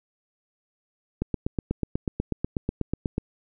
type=click train; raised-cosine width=3 ms; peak=-12 dBFS; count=17; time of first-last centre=1.22-3.181 s; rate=8.16 Hz; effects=none